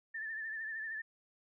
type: tone with vibrato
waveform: sine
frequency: 1772 Hz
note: A6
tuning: 12 cents sharp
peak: -38 dBFS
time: 0.14-1.02 s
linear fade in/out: 10 ms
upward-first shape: triangle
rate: 13 Hz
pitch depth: 64 cents each way
effects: none